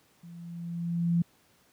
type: tone with level ramp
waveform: sine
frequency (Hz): 170.5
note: F3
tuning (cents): -41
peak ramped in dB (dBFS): -44 to -20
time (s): 0.23-1.22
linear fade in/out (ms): 5
effects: pink hiss -64 dBFS RMS until 1.72 s + high-pass 100 Hz 12 dB/octave